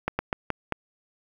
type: slowing click train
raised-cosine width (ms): 0.5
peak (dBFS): -10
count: 5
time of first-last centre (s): 0.08-0.723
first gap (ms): 110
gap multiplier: 1.26
effects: 8-bit